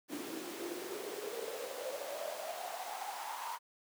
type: noise with high-pass filter sweep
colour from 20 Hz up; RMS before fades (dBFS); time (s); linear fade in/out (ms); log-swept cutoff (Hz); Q
pink; -42; 0.08-3.59; 50; 290 to 960; 8.3
effects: none